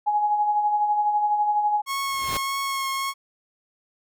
sine tone with tremolo, 836 Hz, G#5, 11 cents sharp, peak -17 dBFS, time 0.06-1.82 s, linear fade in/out 20 ms, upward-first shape sine, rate 12 Hz, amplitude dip 45%
sawtooth tone with vibrato, 1091 Hz, C#6, 28 cents flat, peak -21 dBFS, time 1.86-3.14 s, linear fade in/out 50 ms, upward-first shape triangle, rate 1.7 Hz, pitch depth 18 cents each way
pink noise with exponential growth, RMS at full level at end -27 dBFS, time 2.02-2.37 s, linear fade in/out 0 ms, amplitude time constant 74 ms
effects none

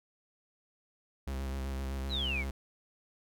45% pulse tone with vibrato, 67 Hz, C2, 42 cents sharp, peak -34 dBFS, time 1.27-2.51 s, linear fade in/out 5 ms, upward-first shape square, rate 7.8 Hz, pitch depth 25 cents each way
sine exponential sweep, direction down, 4186 to 2093 Hz, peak -32 dBFS, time 2.09-2.45 s, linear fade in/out 50 ms
effects none

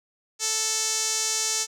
sawtooth tone with band-pass filter, 440 Hz, A4, in tune, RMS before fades -26 dBFS, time 0.39-1.67 s, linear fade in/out 50 ms, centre 6400 Hz, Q 3.1, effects none

